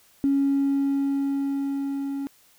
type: tone with level ramp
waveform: triangle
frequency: 277.2 Hz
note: C#4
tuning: in tune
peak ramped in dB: -14 to -25 dBFS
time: 0.24-2.27 s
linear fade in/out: 0 ms
effects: tanh soft clip ceiling -16 dBFS + white hiss -58 dBFS RMS until 2.58 s